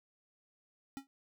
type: tone with exponential decay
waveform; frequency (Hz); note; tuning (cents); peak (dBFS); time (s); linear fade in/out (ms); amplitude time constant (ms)
square; 273.3; C#4; -24; -37; 0.97-1.07; 0; 21
effects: none